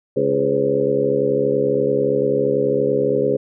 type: harmonic tone with a mistuned harmonic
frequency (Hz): 68.9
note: C#2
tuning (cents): -10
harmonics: 2 / 3 / 4 / 5 / 6 / 7 / 8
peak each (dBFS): -28 / -29 / -25 / -28 / -19 / -20 / -25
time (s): 0.16-3.37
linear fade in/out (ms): 10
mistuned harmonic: 7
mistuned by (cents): +60
effects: none